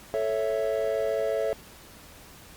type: chord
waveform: triangle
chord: A major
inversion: none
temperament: equal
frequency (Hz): 440 / 554.4 / 659.3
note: A4 / C#5 / E5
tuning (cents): 0 / 0 / 0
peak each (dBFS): -27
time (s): 0.14-1.53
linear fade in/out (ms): 0
effects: pink hiss -49 dBFS RMS until 2.56 s + Opus 48 kbps